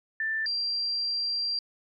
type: tone pair in turn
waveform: sine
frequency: 1773 / 4733 Hz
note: A6 / D8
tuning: +13 / +13 cents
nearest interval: octave + perfect fourth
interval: 1700 cents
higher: second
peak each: -26 dBFS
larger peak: neither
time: 0.2-0.46 / 0.46-1.59 s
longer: second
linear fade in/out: 2 ms
effects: MP3 96 kbps